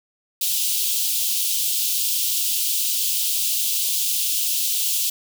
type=high-pass noise; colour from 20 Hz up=white; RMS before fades=-22 dBFS; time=0.41-5.1 s; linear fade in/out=5 ms; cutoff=2800 Hz; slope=48 dB/octave; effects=none